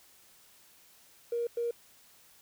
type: tone bursts at uneven times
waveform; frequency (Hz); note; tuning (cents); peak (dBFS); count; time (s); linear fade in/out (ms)
triangle; 471.9; A#4; +21; -25; 2; 1.32-1.47 / 1.57-1.71; 5
effects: tanh soft clip ceiling -27 dBFS + white hiss -60 dBFS RMS until 2.41 s